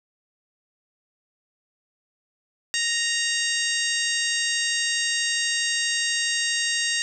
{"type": "harmonic tone", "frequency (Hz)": 932.3, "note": "A#5", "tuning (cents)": 0, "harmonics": [2, 3, 4, 5, 6, 7, 8, 9], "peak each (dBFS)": [-27, -29, -30, -31, -32, -32, -33, -34], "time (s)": [2.74, 7.02], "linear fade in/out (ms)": 0, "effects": []}